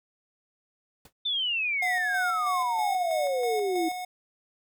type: noise with exponential decay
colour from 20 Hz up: pink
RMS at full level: -45 dBFS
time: 1.05-1.13 s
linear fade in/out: 5 ms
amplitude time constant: 16 ms
type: exponential sweep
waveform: sine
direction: down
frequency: 3600 to 318.8 Hz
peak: -25 dBFS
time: 1.25-3.89 s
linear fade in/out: 10 ms
type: tone with tremolo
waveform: square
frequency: 729 Hz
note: F#5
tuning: 26 cents flat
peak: -29 dBFS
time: 1.82-4.05 s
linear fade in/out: 5 ms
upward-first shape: square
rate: 3.1 Hz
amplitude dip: 40%
effects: none